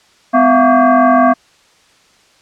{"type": "tone with frequency modulation", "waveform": "sine", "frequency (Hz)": 207.7, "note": "G#3", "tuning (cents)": 0, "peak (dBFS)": -6, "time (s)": [0.33, 1.34], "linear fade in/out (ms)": 20, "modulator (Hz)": 461, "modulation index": 2.3, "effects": ["white hiss -50 dBFS RMS until 2.41 s", "low-pass 6000 Hz 12 dB/octave"]}